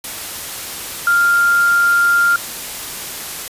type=tone in noise; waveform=sine; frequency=1396 Hz; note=F6; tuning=1 cent flat; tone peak=-10 dBFS; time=1.07-2.36 s; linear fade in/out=2 ms; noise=white; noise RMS=-27 dBFS; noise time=0.04-3.48 s; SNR=+14 dB; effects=resampled to 32000 Hz